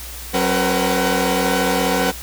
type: tone cluster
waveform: sawtooth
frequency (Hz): 185.3 / 270.7 / 465.6 / 502 / 754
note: F#3 / C#4 / A#4 / B4 / F#5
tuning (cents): +3 / -41 / -2 / +28 / +32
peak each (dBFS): -19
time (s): 0.33-2.12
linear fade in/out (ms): 20
effects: added 60 Hz sine -34 dBFS peak until 2.22 s + white hiss -34 dBFS RMS until 2.22 s